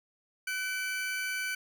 40% pulse tone pair together, 1506 / 2317 Hz, F#6 / D7, +30 / -24 cents, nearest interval perfect fifth, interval 746 cents, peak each -33 / -35 dBFS, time 0.47-1.55 s, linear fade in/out 5 ms, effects none

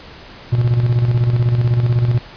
triangle tone with tremolo, 120 Hz, B2, 49 cents flat, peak -8 dBFS, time 0.52-2.19 s, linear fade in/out 10 ms, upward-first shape square, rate 16 Hz, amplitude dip 50%, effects pink hiss -38 dBFS RMS until 2.36 s + resampled to 11025 Hz

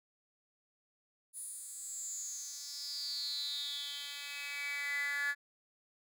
10% pulse tone with high-pass filter sweep, 285.8 Hz, D4, 47 cents flat, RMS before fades -40 dBFS, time 1.33-5.35 s, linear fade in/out 50 ms, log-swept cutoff 10000 to 1700 Hz, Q 9.5, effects none

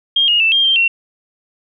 sine tone with pitch steps, 3222 / 2862 / 2656 / 3207 / 3159 / 2727 Hz, G7 / F7 / E7 / G7 / G7 / F7, +47 / +42 / +12 / +39 / +13 / -42 cents, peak -10 dBFS, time 0.16-0.88 s, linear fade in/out 5 ms, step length 120 ms, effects none

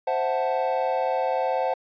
triangle chord, F# half-diminished seventh, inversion second, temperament equal, 523.3 / 659.3 / 740 / 880 Hz, C5 / E5 / F#5 / A5, 0 / 0 / 0 / 0 cents, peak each -24 / -28 / -25 / -27 dBFS, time 0.07-1.74 s, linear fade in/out 5 ms, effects resampled to 11025 Hz

